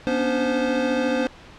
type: tone cluster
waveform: square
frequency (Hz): 242.7 / 280.7 / 294.8 / 518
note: B3 / C#4 / D4 / C5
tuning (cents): -30 / +22 / +7 / -17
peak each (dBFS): -26 / -28 / -30 / -24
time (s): 0.07-1.27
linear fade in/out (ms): 0
effects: pink hiss -45 dBFS RMS until 1.58 s + low-pass 4000 Hz 12 dB/octave